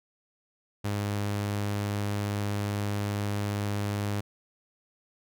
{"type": "tone", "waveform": "sawtooth", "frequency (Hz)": 102.4, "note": "G#2", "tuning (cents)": -24, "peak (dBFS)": -24, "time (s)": [0.84, 4.21], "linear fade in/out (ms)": 10, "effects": []}